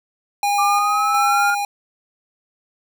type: tone with tremolo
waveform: square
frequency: 814 Hz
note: G#5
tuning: 35 cents flat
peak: -17 dBFS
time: 0.43-1.65 s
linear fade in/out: 2 ms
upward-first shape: square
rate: 1.4 Hz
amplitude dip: 35%
type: linear sweep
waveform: sine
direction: up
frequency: 1174.7 to 1419 Hz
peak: -17 dBFS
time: 0.58-1.55 s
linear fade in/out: 10 ms
effects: none